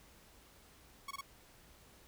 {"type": "tone bursts", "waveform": "sawtooth", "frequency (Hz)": 1108.7, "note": "C#6", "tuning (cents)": 0, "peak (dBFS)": -37, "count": 3, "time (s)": [1.08, 1.211], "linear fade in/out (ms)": 5, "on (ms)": 29, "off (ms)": 22, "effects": ["added 60 Hz sine -70 dBFS peak until 2.07 s", "pink hiss -62 dBFS RMS until 2.07 s"]}